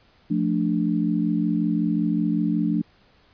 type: chord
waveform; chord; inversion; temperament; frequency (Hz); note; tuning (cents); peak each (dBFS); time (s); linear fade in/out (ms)
sine; D minor; first; equal; 174.61 / 220 / 293.7; F3 / A3 / D4; 0 / 0 / 0; -24; 0.3-2.82; 10
effects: pink hiss -58 dBFS RMS until 3.33 s + resampled to 11025 Hz